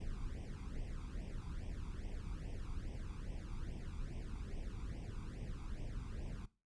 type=noise with flanger; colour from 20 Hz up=brown; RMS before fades=-44 dBFS; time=0-6.46 s; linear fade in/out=10 ms; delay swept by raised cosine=0.35 to 0.86 ms; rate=2.4 Hz; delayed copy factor=+1; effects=noise-tail reverb RT60 0.3 s tail -18 dB re dry + resampled to 22050 Hz